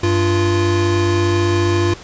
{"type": "tone pair together", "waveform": "square", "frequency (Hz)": [97.2, 346.4], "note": ["G2", "F4"], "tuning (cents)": [-14, -14], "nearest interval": "octave + minor seventh", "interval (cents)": 2200, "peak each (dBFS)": [-17, -17], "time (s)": [0.03, 1.94], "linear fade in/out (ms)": 5, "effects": ["pink hiss -37 dBFS RMS until 2.03 s", "resampled to 16000 Hz"]}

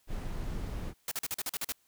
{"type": "noise", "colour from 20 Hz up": "brown", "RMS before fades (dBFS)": -36, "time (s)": [0.07, 0.94], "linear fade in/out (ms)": 50}
{"type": "noise bursts", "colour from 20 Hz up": "white", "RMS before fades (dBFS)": -34, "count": 9, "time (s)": [1.08, 1.722], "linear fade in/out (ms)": 2, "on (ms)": 34, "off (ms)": 42}
{"effects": ["white hiss -70 dBFS RMS until 1.87 s"]}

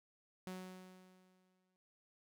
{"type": "tone with exponential decay", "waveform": "sawtooth", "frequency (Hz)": 185, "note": "F#3", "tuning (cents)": 0, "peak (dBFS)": -39, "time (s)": [0.47, 1.76], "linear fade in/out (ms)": 0, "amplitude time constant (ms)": 280, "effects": []}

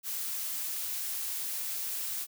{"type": "noise", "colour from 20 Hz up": "blue", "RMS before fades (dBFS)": -35, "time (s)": [0.03, 2.27], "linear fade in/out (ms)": 50, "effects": []}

